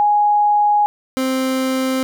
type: tone pair in turn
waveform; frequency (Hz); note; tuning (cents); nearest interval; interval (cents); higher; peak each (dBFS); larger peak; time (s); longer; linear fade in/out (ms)
sine / 30% pulse; 830.6 / 261.6; G#5 / C4; 0 / 0; octave + minor sixth; 2000; first; -11 / -14; first; 0-0.86 / 1.17-2.03; neither; 0
effects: none